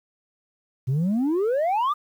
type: exponential sweep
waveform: sine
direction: up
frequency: 122.1 to 1244.5 Hz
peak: -17 dBFS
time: 0.87-1.94 s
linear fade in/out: 20 ms
effects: tanh soft clip ceiling -19 dBFS + 9-bit